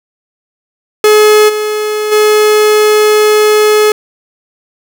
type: tone with level steps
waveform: 45% pulse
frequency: 425 Hz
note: G#4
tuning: 40 cents sharp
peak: -3 / -12 / -5 dBFS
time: 1.04-3.92 s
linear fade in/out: 2 ms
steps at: 1.48 / 2.11 s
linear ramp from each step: 20 ms
effects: none